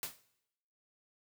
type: noise with exponential decay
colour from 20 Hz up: white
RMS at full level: -35 dBFS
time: 0.03-0.21 s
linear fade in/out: 1 ms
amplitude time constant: 37 ms
effects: noise-tail reverb RT60 0.8 s tail -18 dB re dry

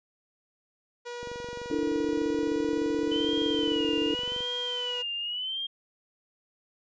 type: tone with pitch glide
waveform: sawtooth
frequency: 482.1 to 490 Hz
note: B4 to B4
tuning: -42 to -14 cents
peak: -32 dBFS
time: 1.05-5.03 s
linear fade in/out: 20 ms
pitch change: +28 cents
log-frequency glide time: 1.89-3.12 s
type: click train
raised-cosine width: 2 ms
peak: -30 dBFS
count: 75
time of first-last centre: 1.23-4.406 s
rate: 23.3 Hz
type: chord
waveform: sine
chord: D suspended second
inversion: none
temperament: equal with one note detuned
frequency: 293.7 / 329.6 / 449.5 Hz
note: D4 / E4 / A4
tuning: 0 / 0 / +37 cents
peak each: -29 / -31 / -30 dBFS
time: 1.71-4.14 s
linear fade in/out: 2 ms
type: tone with vibrato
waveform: sine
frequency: 3002 Hz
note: F#7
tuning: 24 cents sharp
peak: -30 dBFS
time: 3.11-5.67 s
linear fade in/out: 10 ms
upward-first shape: sine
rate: 0.87 Hz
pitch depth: 120 cents each way
effects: resampled to 16000 Hz

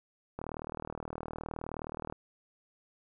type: click train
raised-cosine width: 1 ms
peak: -24 dBFS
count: 69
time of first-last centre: 0.39-2.125 s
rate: 39.2 Hz
effects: none

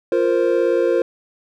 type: chord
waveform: triangle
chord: F suspended fourth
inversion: none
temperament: just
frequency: 349.2 / 465.6 / 523.8 Hz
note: F4 / Bb4 / C5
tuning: 0 / -2 / +2 cents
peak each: -17 dBFS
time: 0.12-1.02 s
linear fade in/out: 2 ms
effects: none

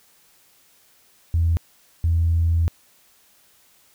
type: tone bursts at uneven times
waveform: sine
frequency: 83.3 Hz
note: E2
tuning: 19 cents sharp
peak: -15 dBFS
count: 2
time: 1.34-1.57 / 2.04-2.68 s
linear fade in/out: 0 ms
effects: tanh soft clip ceiling -11 dBFS + white hiss -57 dBFS RMS until 3.94 s

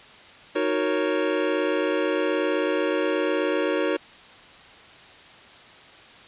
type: chord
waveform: square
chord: D# minor seventh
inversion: none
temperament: equal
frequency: 311.1 / 370 / 466.2 / 554.4 Hz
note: D#4 / F#4 / A#4 / C#5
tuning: 0 / 0 / 0 / 0 cents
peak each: -28 dBFS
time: 0.55-3.97 s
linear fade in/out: 10 ms
effects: white hiss -47 dBFS RMS until 6.27 s + resampled to 8000 Hz

